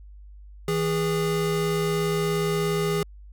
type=tone pair together; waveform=square; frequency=162.33 / 410 Hz; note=E3 / G#4; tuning=-26 / -22 cents; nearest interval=octave + major third; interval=1604 cents; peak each=-27 / -25 dBFS; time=0.68-3.03 s; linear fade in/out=2 ms; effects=added 50 Hz sine -42 dBFS peak until 3.32 s

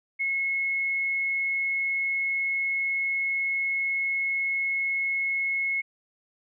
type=tone; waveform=sine; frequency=2178 Hz; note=C#7; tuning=31 cents flat; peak=-24 dBFS; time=0.19-5.82 s; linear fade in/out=20 ms; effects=none

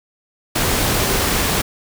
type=tone in noise; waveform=sine; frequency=394.2 Hz; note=G4; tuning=10 cents sharp; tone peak=-28 dBFS; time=0.89-1.25 s; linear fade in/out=10 ms; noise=pink; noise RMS=-18 dBFS; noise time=0.55-1.62 s; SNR=-13 dB; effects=none

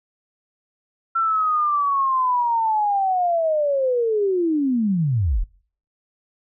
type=linear sweep; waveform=sine; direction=down; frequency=1356 to 30.87 Hz; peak=-17 dBFS; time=1.15-5.44 s; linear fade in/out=10 ms; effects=noise-tail reverb RT60 0.5 s tail -23 dB re dry

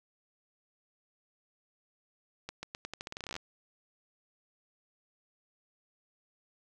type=accelerating click train; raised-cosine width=0.2 ms; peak=-22 dBFS; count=18; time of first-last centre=2.49-3.364 s; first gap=140 ms; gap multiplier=0.85; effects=none

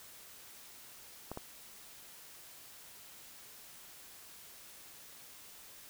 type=clicks; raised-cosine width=1 ms; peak=-26 dBFS; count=2; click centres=1.316 / 1.374 s; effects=white hiss -54 dBFS RMS until 5.89 s

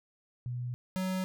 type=tone pair in turn; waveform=sine / square; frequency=122.9 / 186.59 Hz; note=B2 / F#3; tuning=-8 / +15 cents; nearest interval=perfect fifth; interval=723 cents; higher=second; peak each=-33 / -31 dBFS; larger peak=second; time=0.46-0.74 / 0.96-1.24 s; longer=neither; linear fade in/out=0 ms; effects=none

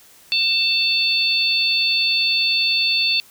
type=harmonic tone; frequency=890 Hz; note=A5; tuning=20 cents sharp; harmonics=3 / 4 / 5; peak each=-20 / -22 / -19 dBFS; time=0.32-3.2 s; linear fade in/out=0 ms; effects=white hiss -49 dBFS RMS until 3.3 s

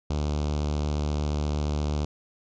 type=tone with notch filter; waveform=sawtooth; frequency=74.3 Hz; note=D2; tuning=21 cents sharp; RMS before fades=-27 dBFS; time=0.1-2.05 s; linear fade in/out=5 ms; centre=1800 Hz; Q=0.99; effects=resampled to 16000 Hz

